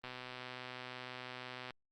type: click train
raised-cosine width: 0.3 ms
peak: -29 dBFS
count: 211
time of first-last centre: 0.04-1.707 s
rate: 126 Hz
effects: Opus 32 kbps